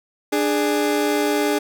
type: tone pair together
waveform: 30% pulse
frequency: 296.1 / 415.3 Hz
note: D4 / G#4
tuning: +14 / 0 cents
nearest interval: tritone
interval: 586 cents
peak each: -18 dBFS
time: 0.32-1.59 s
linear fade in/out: 10 ms
effects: none